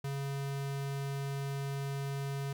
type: tone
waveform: square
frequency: 138.8 Hz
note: C#3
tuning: 3 cents sharp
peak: -35 dBFS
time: 0.04-2.53 s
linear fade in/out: 5 ms
effects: 12-bit